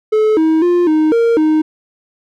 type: tone with pitch steps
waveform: triangle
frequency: 431.7 / 318.4 / 351.6 / 310.9 / 463.6 / 310.8 Hz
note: A4 / D#4 / F4 / D#4 / A#4 / D#4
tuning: -33 / +40 / +12 / -1 / -10 / -2 cents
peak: -7 dBFS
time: 0.12-1.62 s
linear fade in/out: 10 ms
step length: 250 ms
effects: none